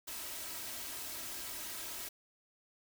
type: noise with comb filter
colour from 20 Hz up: white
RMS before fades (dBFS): -43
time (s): 0.07-2.09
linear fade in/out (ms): 10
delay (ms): 3.1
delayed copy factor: +0.5
effects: none